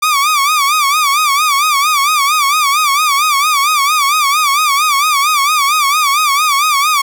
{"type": "tone with vibrato", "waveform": "sawtooth", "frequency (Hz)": 1174.7, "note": "D6", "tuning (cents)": 0, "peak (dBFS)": -6, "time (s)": [0.02, 7.02], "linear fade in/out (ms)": 10, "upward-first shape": "sine", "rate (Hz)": 4.4, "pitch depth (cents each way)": 120, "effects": []}